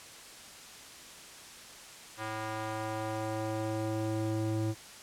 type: tone with band-pass filter sweep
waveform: square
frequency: 109.4 Hz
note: A2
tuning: 9 cents flat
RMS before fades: -34 dBFS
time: 2.17-4.75 s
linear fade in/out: 50 ms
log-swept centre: 1300 to 260 Hz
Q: 0.99
effects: white hiss -49 dBFS RMS until 5.02 s + low-pass 9000 Hz 12 dB/octave